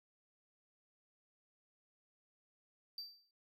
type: tone with exponential decay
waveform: triangle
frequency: 4661 Hz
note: D8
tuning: 14 cents flat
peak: -39 dBFS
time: 2.98-3.31 s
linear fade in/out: 2 ms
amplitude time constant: 70 ms
effects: none